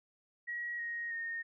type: tone with pitch steps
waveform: sine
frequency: 1908 / 1875.2 / 1843 Hz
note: A#6 / A#6 / A#6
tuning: +40 / +10 / -20 cents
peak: -36 dBFS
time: 0.47-1.43 s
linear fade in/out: 20 ms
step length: 320 ms
effects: none